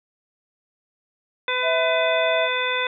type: harmonic tone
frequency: 503 Hz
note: B4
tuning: 32 cents sharp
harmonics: 1 / 2 / 3 / 4 / 5 / 7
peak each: -28 / -28 / -28 / -28 / -28 / -28 dBFS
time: 1.48-2.87 s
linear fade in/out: 2 ms
type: tone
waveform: sine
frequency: 653 Hz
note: E5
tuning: 17 cents flat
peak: -20 dBFS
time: 1.62-2.49 s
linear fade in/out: 50 ms
effects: none